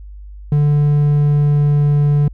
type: tone with pitch glide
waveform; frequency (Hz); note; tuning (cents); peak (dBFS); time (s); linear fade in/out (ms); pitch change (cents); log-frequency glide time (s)
triangle; 146.8 to 145.7; D3 to D3; 0 to -13; -8; 0.52-2.28; 2; -13; 0.68-2
effects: added 50 Hz sine -31 dBFS peak until 2.33 s